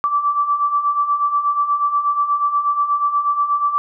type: beating tone pair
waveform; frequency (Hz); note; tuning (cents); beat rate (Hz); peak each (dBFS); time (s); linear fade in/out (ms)
sine; 1156 / 1164.3; D6 / D6; -28 / -15; 8.3; -22 / -16; 0.04-3.78; 0
effects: none